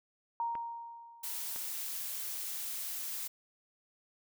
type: tone with exponential decay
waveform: sine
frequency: 932.3 Hz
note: A#5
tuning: in tune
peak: -30 dBFS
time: 0.4-1.78 s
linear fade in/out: 1 ms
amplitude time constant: 300 ms
type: clicks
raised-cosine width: 0.5 ms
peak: -30 dBFS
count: 2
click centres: 0.553 / 1.561 s
type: noise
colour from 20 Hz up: blue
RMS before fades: -39 dBFS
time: 1.23-3.28 s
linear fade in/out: 10 ms
effects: none